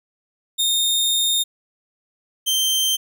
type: tone pair in turn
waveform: sawtooth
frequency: 3666 / 3131 Hz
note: A#7 / G7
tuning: -30 / -3 cents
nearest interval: minor third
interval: 273 cents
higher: first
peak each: -14 dBFS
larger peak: neither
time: 0.58-1.44 / 2.46-2.97 s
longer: first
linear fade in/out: 20 ms
effects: none